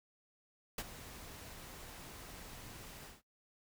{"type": "noise with ADSR envelope", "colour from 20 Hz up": "pink", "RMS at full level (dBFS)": -37, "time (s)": [0.78, 3.22], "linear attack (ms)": 4, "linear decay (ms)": 44, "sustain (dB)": -14, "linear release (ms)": 170, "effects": ["noise-tail reverb RT60 0.1 s tail -17 dB re dry"]}